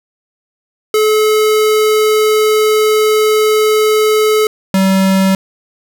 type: tone pair in turn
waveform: square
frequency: 430 / 191.54 Hz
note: A4 / G3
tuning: -40 / -40 cents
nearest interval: octave + major second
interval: 1400 cents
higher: first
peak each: -9 dBFS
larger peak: neither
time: 0.94-4.47 / 4.74-5.35 s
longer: first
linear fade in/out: 2 ms
effects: 8-bit